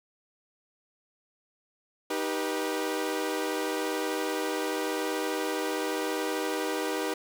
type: chord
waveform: sawtooth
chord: Eb augmented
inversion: none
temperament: equal with one note detuned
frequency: 311.1 / 392 / 487.1 Hz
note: Eb4 / G4 / B4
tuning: 0 / 0 / -24 cents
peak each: -29 dBFS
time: 2.1-7.14 s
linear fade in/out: 5 ms
effects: none